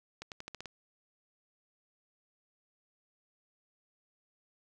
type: accelerating click train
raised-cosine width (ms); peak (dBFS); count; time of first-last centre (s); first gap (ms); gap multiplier
0.2; -25; 7; 0.22-0.657; 98; 0.88
effects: none